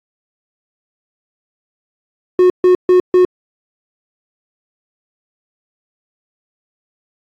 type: tone bursts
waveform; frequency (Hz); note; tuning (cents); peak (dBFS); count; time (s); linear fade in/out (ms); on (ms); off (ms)
triangle; 363.9; F#4; -29; -4; 4; 2.39-3.25; 2; 110; 140
effects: AAC 64 kbps